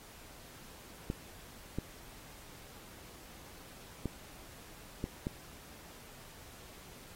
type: clicks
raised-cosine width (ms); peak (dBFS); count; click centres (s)
3; -21; 5; 1.101 / 1.786 / 4.057 / 5.041 / 5.269
effects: pink hiss -54 dBFS RMS until 7.15 s + AAC 48 kbps